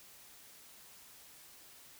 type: silence
effects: white hiss -57 dBFS RMS until 1.99 s